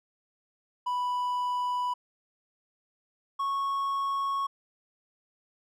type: tone pair in turn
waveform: triangle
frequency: 987.8 / 1103.1 Hz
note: B5 / C#6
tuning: 0 / -9 cents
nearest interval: major second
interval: 191 cents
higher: second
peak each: -25 dBFS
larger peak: neither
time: 0.86-1.94 / 3.39-4.47 s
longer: neither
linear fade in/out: 10 ms
effects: none